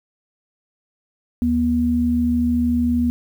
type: tone pair together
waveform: sine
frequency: 76.1 / 241.6 Hz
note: D#2 / B3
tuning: -38 / -38 cents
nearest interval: octave + minor sixth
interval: 2000 cents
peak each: -24 / -16 dBFS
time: 1.42-3.1 s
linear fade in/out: 0 ms
effects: 8-bit